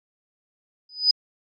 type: tone with exponential growth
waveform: sine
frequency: 4987 Hz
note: D#8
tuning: 3 cents sharp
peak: -11 dBFS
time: 0.89-1.11 s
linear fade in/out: 5 ms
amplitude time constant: 47 ms
effects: AAC 32 kbps